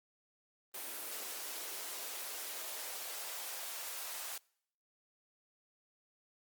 white noise with high-pass filter sweep, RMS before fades -43 dBFS, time 0.74-4.38 s, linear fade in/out 5 ms, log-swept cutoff 350 to 680 Hz, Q 1.3, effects noise-tail reverb RT60 0.7 s tail -26 dB re dry + Opus 32 kbps

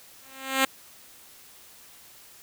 5% pulse tone with exponential growth, 266.6 Hz, C4, 33 cents sharp, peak -6 dBFS, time 0.22-0.65 s, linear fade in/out 5 ms, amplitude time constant 92 ms, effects white hiss -51 dBFS RMS until 2.42 s

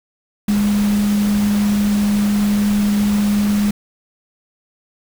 sine tone in noise, 205.9 Hz, G#3, 15 cents flat, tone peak -13 dBFS, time 0.48-3.71 s, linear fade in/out 5 ms, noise pink, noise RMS -28 dBFS, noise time 0.48-3.71 s, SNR +12 dB, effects none

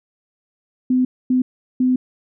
sine tone bursts at uneven times, 254.3 Hz, C4, 49 cents flat, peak -13 dBFS, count 3, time 0.9-1.05 / 1.3-1.42 / 1.8-1.96 s, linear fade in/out 5 ms, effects none

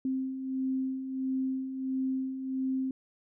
sine beating tone pair, 261.6 / 263.1 Hz, C4 / C4, 0 / +10 cents, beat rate 1.5 Hz, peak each -38 / -30 dBFS, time 0.05-2.91 s, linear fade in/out 2 ms, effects none

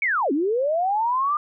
sine linear two-way sweep, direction down then up, 2308 to 261.6 to 1216 Hz, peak -19 dBFS, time 0.02-1.37 s, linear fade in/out 2 ms, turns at 0.32 s, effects none

